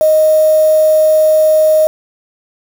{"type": "tone with quantisation", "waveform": "sine", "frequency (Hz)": 622.3, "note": "D#5", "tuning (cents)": 0, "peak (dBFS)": -6, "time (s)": [0.01, 1.87], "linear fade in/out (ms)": 0, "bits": 4, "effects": []}